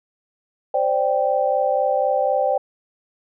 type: chord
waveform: sine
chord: C suspended second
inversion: none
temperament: equal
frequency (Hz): 523.3 / 587.3 / 784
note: C5 / D5 / G5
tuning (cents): 0 / 0 / 0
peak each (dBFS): -21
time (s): 0.74-2.58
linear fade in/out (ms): 5
effects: none